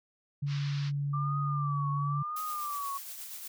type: tone with pitch glide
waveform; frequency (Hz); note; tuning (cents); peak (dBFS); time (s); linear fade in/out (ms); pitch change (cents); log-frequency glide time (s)
sine; 142.5 to 143.49; C#3 to D3; +48 to -40; -29; 0.42-2.23; 10; +12; 1.24-1.7
type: band-pass noise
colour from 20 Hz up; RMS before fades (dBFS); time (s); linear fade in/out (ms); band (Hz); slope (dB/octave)
white; -46; 0.46-0.92; 50; 1000 to 5300; 48
type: tone with vibrato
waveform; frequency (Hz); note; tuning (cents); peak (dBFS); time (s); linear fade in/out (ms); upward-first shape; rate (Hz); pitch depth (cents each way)
sine; 1174.7; D6; 0; -33; 1.13-2.98; 10; triangle; 0.97; 110
type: noise with tremolo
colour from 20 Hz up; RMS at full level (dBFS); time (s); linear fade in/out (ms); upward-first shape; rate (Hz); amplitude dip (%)
blue; -41; 2.36-3.48; 5; triangle; 8.4; 40
effects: none